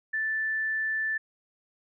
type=tone; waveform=sine; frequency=1760 Hz; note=A6; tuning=in tune; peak=-26 dBFS; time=0.13-1.18 s; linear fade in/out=10 ms; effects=none